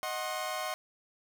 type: chord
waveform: sawtooth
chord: C diminished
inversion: first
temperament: equal with one note detuned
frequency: 622.3 / 740 / 1066.6 Hz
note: Eb5 / Gb5 / C6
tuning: 0 / 0 / +33 cents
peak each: -34 dBFS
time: 0.03-0.74 s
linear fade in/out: 0 ms
effects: none